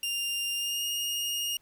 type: tone with pitch glide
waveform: sawtooth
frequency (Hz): 2797 to 2848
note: F7 to F7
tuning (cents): +2 to +33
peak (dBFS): -26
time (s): 0.03-1.57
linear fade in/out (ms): 2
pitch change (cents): +31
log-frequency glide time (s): 0.55-0.84
effects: pink hiss -66 dBFS RMS until 1.61 s